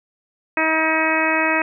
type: harmonic tone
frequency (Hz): 318.1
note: D#4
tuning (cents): +38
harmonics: 1 / 2 / 3 / 4 / 5 / 6 / 7 / 8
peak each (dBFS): -24 / -24 / -24 / -26 / -25 / -23 / -26 / -23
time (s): 0.57-1.62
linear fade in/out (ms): 2
effects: none